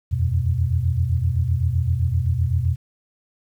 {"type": "chord", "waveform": "sine", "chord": "E suspended second", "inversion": "none", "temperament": "equal with one note detuned", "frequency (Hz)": [82.41, 90.18, 123.47], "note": ["E2", "F#2", "B2"], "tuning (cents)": [0, -44, 0], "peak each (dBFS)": -22, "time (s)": [0.11, 2.76], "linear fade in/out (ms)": 20, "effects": ["9-bit"]}